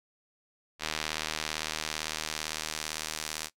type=tone with band-pass filter sweep; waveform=sawtooth; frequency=77.78 Hz; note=D#2; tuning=in tune; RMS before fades=-36 dBFS; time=0.79-3.5 s; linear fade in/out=50 ms; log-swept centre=3800 to 6900 Hz; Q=0.8; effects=noise-tail reverb RT60 0.1 s tail -20 dB re dry